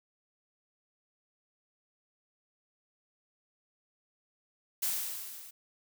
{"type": "noise with level ramp", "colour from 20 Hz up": "blue", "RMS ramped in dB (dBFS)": [-30, -50], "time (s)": [4.82, 5.51], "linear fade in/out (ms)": 10, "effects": []}